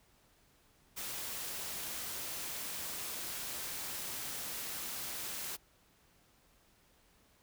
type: noise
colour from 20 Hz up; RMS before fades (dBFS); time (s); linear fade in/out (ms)
white; -41; 0.96-5.57; 20
effects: pink hiss -68 dBFS RMS until 7.42 s